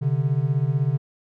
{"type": "beating tone pair", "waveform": "triangle", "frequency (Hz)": [131.4, 147.4], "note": ["C3", "D3"], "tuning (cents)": [8, 7], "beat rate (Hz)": 16, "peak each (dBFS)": -20, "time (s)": [0.01, 0.98], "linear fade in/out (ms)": 20, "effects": []}